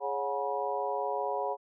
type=harmonic tone with a mistuned harmonic; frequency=138.59 Hz; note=C#3; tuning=in tune; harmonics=3 / 4 / 5 / 6 / 7; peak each=-36 / -35 / -35 / -39 / -35 dBFS; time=0-1.57 s; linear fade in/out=50 ms; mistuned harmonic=5; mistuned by=+82 cents; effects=none